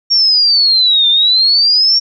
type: exponential two-way sweep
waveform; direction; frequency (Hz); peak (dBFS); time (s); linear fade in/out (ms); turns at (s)
sine; down then up; 5570 to 3568 to 5570; -7; 0.1-2; 20; 1.09
effects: none